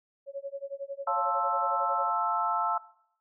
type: tone with tremolo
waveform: sine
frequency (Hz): 554.4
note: C#5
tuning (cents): 0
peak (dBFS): -31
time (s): 0.26-2.11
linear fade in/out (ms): 50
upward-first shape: sine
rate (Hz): 11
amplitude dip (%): 100
type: chord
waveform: sine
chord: F major seventh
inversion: none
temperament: equal with one note detuned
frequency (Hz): 698.5 / 880 / 1056.2 / 1318.5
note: F5 / A5 / C6 / E6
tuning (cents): 0 / 0 / +16 / 0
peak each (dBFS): -33 / -30 / -35 / -29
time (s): 1.07-2.78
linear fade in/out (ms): 5
effects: noise-tail reverb RT60 0.7 s tail -20 dB re dry